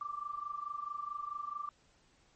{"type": "tone with amplitude modulation", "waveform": "sine", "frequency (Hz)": 1174.7, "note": "D6", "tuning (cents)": 0, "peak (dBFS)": -34, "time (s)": [0.01, 1.69], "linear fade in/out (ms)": 2, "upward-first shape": "sine", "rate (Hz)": 24.6, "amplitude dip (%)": 80, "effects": ["pink hiss -68 dBFS RMS until 2.35 s", "MP3 32 kbps"]}